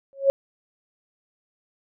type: tone with exponential growth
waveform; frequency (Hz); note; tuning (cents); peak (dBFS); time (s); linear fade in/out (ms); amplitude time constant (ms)
sine; 548; C#5; -20; -10; 0.13-0.3; 0; 35
effects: none